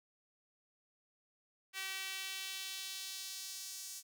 sawtooth tone with high-pass filter sweep, 383.1 Hz, G4, 40 cents flat, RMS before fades -44 dBFS, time 1.73-4.03 s, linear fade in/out 50 ms, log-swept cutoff 2100 to 6400 Hz, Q 1.4, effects none

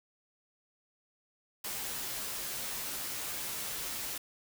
white noise with comb filter, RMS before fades -38 dBFS, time 1.64-4.18 s, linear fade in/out 5 ms, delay 12 ms, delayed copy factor -0.55, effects none

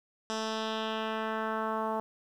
10% pulse tone with low-pass filter sweep, 220 Hz, A3, in tune, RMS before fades -33 dBFS, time 0.3-2 s, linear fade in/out 0 ms, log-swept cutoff 6100 to 920 Hz, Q 1.9, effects 10-bit

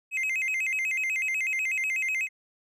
triangle tone with vibrato, 2311 Hz, D7, 28 cents flat, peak -24 dBFS, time 0.11-2.29 s, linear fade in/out 50 ms, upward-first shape square, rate 8.1 Hz, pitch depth 170 cents each way, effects none

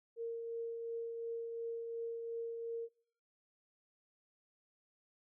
sine tone with tremolo, 461.9 Hz, A#4, 16 cents flat, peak -37 dBFS, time 0.16-2.89 s, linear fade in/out 50 ms, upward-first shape triangle, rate 2.8 Hz, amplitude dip 35%, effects noise-tail reverb RT60 0.6 s tail -22 dB re dry

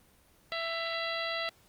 harmonic tone with a mistuned harmonic, 664 Hz, E5, 12 cents sharp, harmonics 1 / 2 / 3 / 4 / 5 / 6 / 7, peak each -37 / -39 / -37 / -41 / -41 / -40 / -45 dBFS, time 0.52-1.49 s, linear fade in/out 0 ms, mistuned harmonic 4, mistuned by +56 cents, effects pink hiss -63 dBFS RMS until 1.68 s + Opus 24 kbps

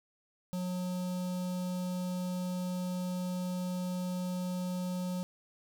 square tone with notch filter, 181.2 Hz, F#3, 36 cents flat, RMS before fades -35 dBFS, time 0.53-5.23 s, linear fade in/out 0 ms, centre 1900 Hz, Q 0.77, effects none

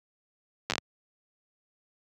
slowing click train, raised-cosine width 0.2 ms, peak -10 dBFS, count 6, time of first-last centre 0.7-0.781 s, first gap 9 ms, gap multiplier 1.3, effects high-pass 100 Hz 12 dB/octave

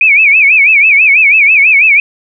sine tone with vibrato, 2400 Hz, D7, 37 cents sharp, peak -3 dBFS, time 0.01-2 s, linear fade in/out 2 ms, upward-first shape sine, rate 6.1 Hz, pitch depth 160 cents each way, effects none

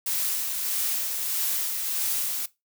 blue noise with tremolo, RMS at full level -26 dBFS, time 0.06-2.46 s, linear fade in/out 5 ms, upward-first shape sine, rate 1.6 Hz, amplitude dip 35%, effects noise-tail reverb RT60 0.2 s tail -19 dB re dry

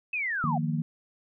sine linear sweep, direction down, 2616 to 675 Hz, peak -27 dBFS, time 0.13-0.58 s, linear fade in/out 5 ms
sine chord, Eb suspended second, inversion none, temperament equal with one note detuned, 155.56 / 175.22 / 233.1 Hz, Eb3 / F3 / Bb3, 0 / +6 / 0 cents, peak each -28 / -33 / -31 dBFS, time 0.44-0.82 s, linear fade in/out 0 ms
effects none

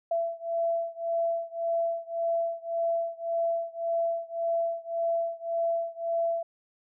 sine beating tone pair, 670 / 671.8 Hz, E5 / E5, +28 / +33 cents, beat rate 1.8 Hz, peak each -29 / -30 dBFS, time 0.11-6.43 s, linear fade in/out 5 ms, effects none

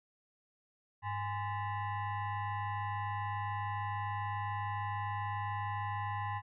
sine tone with frequency modulation, 102 Hz, G#2, 31 cents flat, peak -34 dBFS, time 1.02-6.42 s, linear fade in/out 50 ms, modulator 927 Hz, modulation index 1.4, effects none

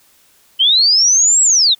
sine linear two-way sweep, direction up then down, 3000 to 7790 to 3469 Hz, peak -8 dBFS, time 0.59-1.75 s, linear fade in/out 20 ms, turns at 1.42 s, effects white hiss -52 dBFS RMS until 1.79 s

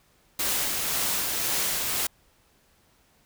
white noise with tremolo, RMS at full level -26 dBFS, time 0.39-2.07 s, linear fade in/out 5 ms, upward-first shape sine, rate 1.9 Hz, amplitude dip 25%, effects pink hiss -63 dBFS RMS until 3.25 s

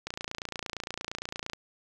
click train, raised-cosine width 0.2 ms, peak -17 dBFS, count 43, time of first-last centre 0.07-1.533 s, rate 28.7 Hz, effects none

